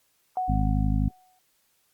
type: tone with exponential decay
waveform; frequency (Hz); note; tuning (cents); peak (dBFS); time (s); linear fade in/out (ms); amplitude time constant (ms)
sine; 740; F#5; 0; -23; 0.37-1.39; 1; 220
type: harmonic tone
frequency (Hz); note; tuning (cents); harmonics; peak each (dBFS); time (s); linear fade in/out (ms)
51.91; G#1; 0; 1 / 2 / 3 / 4 / 5; -24 / -27 / -29 / -30 / -31; 0.48-1.09; 10
effects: white hiss -68 dBFS RMS until 1.93 s + Opus 48 kbps